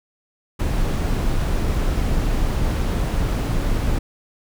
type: noise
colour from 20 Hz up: brown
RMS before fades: -20 dBFS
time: 0.59-3.99 s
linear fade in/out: 10 ms
effects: none